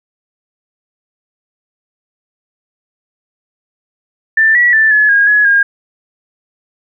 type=tone with pitch steps; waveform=sine; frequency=1776 / 1936 / 1765 / 1707 / 1632 / 1687 / 1621 Hz; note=A6 / B6 / A6 / G#6 / G#6 / G#6 / G#6; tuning=+16 / -35 / +5 / +47 / -31 / +27 / -42 cents; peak=-6 dBFS; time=4.37-5.63 s; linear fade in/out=5 ms; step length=180 ms; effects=none